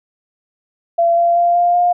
sine tone with pitch steps, 680 / 686.7 / 693.5 / 700.3 / 707.2 Hz, F5 / F5 / F5 / F5 / F5, -46 / -29 / -12 / +5 / +22 cents, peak -10 dBFS, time 0.98-1.93 s, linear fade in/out 10 ms, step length 190 ms, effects none

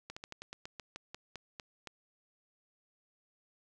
slowing click train, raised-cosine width 0.2 ms, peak -26 dBFS, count 13, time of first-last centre 0.1-1.873 s, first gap 65 ms, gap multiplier 1.14, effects none

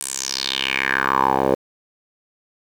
10% pulse tone with band-pass filter sweep, 66.8 Hz, C2, 36 cents sharp, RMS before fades -21 dBFS, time 0.01-1.55 s, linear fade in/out 0 ms, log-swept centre 9400 to 530 Hz, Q 4, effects 7-bit

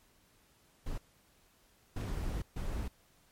brown noise bursts at uneven times, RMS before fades -36 dBFS, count 3, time 0.86-0.98 / 1.96-2.42 / 2.56-2.88 s, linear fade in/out 5 ms, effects pink hiss -67 dBFS RMS until 3.31 s + MP3 64 kbps

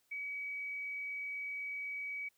sine tone, 2272 Hz, C#7, 42 cents sharp, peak -38 dBFS, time 0.11-2.29 s, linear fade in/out 10 ms, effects white hiss -75 dBFS RMS until 2.37 s

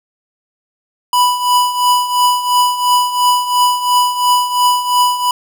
square tone with tremolo, 987.8 Hz, B5, in tune, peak -8 dBFS, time 1.13-5.31 s, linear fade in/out 2 ms, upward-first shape triangle, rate 2.9 Hz, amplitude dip 75%, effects 8-bit

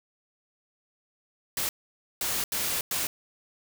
white noise bursts at uneven times, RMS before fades -29 dBFS, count 4, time 1.57-1.69 / 2.21-2.44 / 2.52-2.81 / 2.91-3.07 s, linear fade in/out 2 ms, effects none

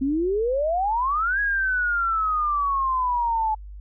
sine exponential two-way sweep, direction up then down, 259 to 1668 to 858 Hz, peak -20 dBFS, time 0.01-3.55 s, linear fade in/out 10 ms, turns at 1.4 s, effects added 50 Hz sine -36 dBFS peak until 3.8 s

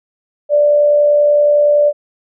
sine tone with amplitude modulation, 587.3 Hz, D5, in tune, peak -6 dBFS, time 0.49-1.93 s, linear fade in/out 50 ms, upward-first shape sine, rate 70.6 Hz, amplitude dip 30%, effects none

